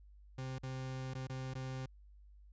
40% pulse tone with dropouts, 130.7 Hz, C3, 1 cent flat, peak -39 dBFS, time 0.38-1.86 s, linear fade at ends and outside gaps 5 ms, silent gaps 0.584-0.632 / 1.138-1.15 / 1.271-1.296 / 1.538-1.551 s, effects added 50 Hz sine -56 dBFS peak until 2.52 s + resampled to 16000 Hz

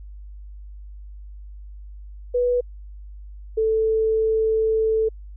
sine tone pair in turn, 490.6 / 441.2 Hz, B4 / A4, -12 / +5 cents, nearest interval major second, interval 183 cents, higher first, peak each -17 dBFS, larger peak neither, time 2.34-2.61 / 3.57-5.09 s, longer second, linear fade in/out 10 ms, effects added 50 Hz sine -36 dBFS peak until 5.36 s

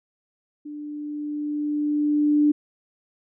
sine tone with level ramp, 296.3 Hz, D4, 15 cents sharp, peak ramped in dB -33 to -14 dBFS, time 0.65-2.52 s, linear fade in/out 10 ms, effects none

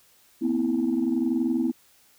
sine tone cluster, 235 / 255.9 / 327.4 Hz, A#3 / C4 / E4, +14 / -38 / -12 cents, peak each -27 / -24 / -25 dBFS, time 0.41-1.72 s, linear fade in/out 20 ms, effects tanh soft clip ceiling -15 dBFS + white hiss -59 dBFS RMS until 2.18 s

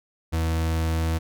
40% pulse tone, 81.2 Hz, E2, 26 cents flat, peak -21 dBFS, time 0.32-1.19 s, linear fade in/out 20 ms, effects none

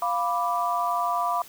sine chord, B diminished, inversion second, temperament equal, 698.5 / 987.8 / 1174.7 Hz, F5 / B5 / D6, 0 / 0 / 0 cents, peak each -27 dBFS, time 0.02-1.42 s, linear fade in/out 2 ms, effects white hiss -47 dBFS RMS until 1.48 s

